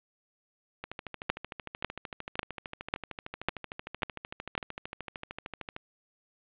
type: two click trains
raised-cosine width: 0.3 ms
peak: -21 / -9 dBFS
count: 66 / 7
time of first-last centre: 0.84-5.764 / 1.3-4.579 s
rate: 13.2 / 1.83 Hz
effects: resampled to 8000 Hz + 8-bit